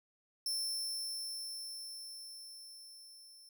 sawtooth tone with level ramp, 5350 Hz, E8, 25 cents sharp, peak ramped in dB -31 to -53 dBFS, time 0.46-3.49 s, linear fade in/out 2 ms, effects none

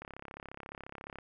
click train, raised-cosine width 0.5 ms, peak -29 dBFS, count 41, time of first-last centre 0.02-1.186 s, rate 34.3 Hz, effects none

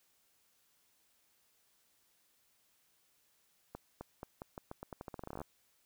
accelerating click train, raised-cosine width 1 ms, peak -29 dBFS, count 21, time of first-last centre 3.75-5.416 s, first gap 260 ms, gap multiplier 0.85, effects white hiss -73 dBFS RMS until 5.85 s

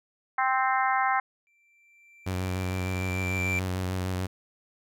harmonic tone, 261.6 Hz, C4, in tune, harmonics 3 / 4 / 5 / 6 / 7 / 8, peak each -26 / -28 / -30 / -32 / -33 / -34 dBFS, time 0.38-1.2 s, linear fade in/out 5 ms
triangle tone with exponential growth, 2349 Hz, D7, in tune, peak -24 dBFS, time 1.47-3.59 s, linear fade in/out 0 ms, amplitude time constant 460 ms
sawtooth tone with vibrato, 92.4 Hz, F#2, 2 cents flat, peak -24 dBFS, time 2.26-4.27 s, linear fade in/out 10 ms, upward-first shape square, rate 6.7 Hz, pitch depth 21 cents each way
effects none

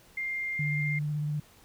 sine tone, 2107 Hz, C7, 12 cents sharp, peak -30 dBFS, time 0.17-0.99 s, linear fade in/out 5 ms
sine tone with vibrato, 149.2 Hz, D3, 28 cents sharp, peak -28 dBFS, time 0.59-1.4 s, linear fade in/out 5 ms, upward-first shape sine, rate 16 Hz, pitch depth 24 cents each way
effects pink hiss -58 dBFS RMS until 1.64 s

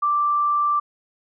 sine tone, 1174.7 Hz, D6, in tune, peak -17 dBFS, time 0.02-0.8 s, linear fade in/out 10 ms, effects none

